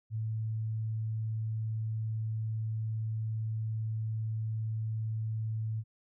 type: tone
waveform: sine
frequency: 110.3 Hz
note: A2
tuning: 5 cents sharp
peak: -31 dBFS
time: 0.1-5.84 s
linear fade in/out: 50 ms
effects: none